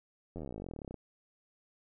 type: slowing click train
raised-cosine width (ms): 2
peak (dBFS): -29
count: 30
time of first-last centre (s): 0.36-0.943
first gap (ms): 11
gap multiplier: 1.04
effects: none